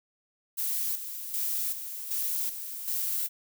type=noise with tremolo; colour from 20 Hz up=violet; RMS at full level=-30 dBFS; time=0.57-3.29 s; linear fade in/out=20 ms; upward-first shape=square; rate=1.3 Hz; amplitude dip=60%; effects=none